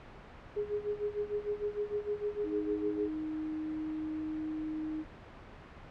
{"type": "tone with tremolo", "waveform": "sine", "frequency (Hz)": 415.3, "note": "G#4", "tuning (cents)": 0, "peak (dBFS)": -29, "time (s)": [0.56, 3.09], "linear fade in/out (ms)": 10, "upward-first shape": "sine", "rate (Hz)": 6.6, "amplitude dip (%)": 85}
{"type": "tone", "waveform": "sine", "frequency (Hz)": 311.1, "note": "D#4", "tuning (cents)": 0, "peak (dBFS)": -34, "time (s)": [2.43, 5.05], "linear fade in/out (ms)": 50}
{"effects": ["pink hiss -50 dBFS RMS until 5.9 s", "low-pass 2000 Hz 12 dB/octave"]}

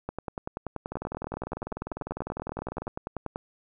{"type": "two click trains", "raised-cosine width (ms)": 1, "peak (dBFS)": [-20, -18], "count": [40, 35], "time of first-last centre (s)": [[0.92, 2.87], [0.09, 3.359]], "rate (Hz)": [20, 10.4], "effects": []}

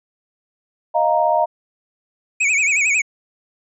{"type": "chord", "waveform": "sine", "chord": "Eb suspended second", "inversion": "none", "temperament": "equal", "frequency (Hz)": [622.3, 698.5, 932.3], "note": ["Eb5", "F5", "Bb5"], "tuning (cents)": [0, 0, 0], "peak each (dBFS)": -18, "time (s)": [0.94, 1.46], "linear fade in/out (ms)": 20}
{"type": "tone with vibrato", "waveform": "square", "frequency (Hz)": 2383, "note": "D7", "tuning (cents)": 25, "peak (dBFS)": -15, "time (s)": [2.4, 3.02], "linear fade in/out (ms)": 10, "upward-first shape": "sine", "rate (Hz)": 11, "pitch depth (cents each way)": 140}
{"effects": ["resampled to 22050 Hz"]}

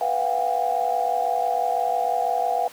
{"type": "tone cluster", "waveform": "sine", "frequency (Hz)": [492.4, 686, 732, 802], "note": ["B4", "F5", "F#5", "G5"], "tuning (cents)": [-5, -31, -19, 39], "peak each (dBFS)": [-29, -25, -24, -26], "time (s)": [0.01, 2.68], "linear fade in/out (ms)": 2, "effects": ["pink hiss -44 dBFS RMS until 2.72 s", "high-pass 300 Hz 12 dB/octave"]}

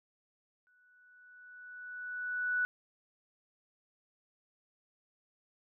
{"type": "tone with exponential growth", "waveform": "sine", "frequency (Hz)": 1480, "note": "F#6", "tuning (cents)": 0, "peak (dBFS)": -27, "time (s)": [0.67, 2.65], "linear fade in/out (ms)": 0, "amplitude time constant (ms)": 430, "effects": []}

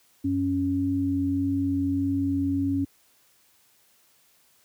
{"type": "tone pair together", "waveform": "sine", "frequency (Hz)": [92.96, 277.2], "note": ["F#2", "C#4"], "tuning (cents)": [9, 0], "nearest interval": "octave + perfect fifth", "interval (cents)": 1891, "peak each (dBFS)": [-29, -23], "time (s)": [0.24, 2.85], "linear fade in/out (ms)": 10, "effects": ["white hiss -62 dBFS RMS until 4.64 s", "high-pass 60 Hz 12 dB/octave"]}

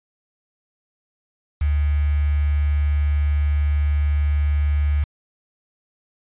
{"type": "tone with quantisation", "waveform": "sine", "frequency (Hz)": 73.3, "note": "D2", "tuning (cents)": -3, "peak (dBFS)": -16, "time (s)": [1.61, 5.04], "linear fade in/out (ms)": 5, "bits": 6, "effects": ["resampled to 8000 Hz"]}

